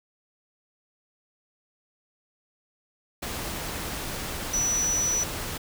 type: tone in noise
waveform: sine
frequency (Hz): 5920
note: F#8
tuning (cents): 0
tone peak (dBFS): -23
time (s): 4.53-5.24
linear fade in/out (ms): 10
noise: pink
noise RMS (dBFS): -33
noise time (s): 3.22-5.58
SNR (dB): +7
effects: none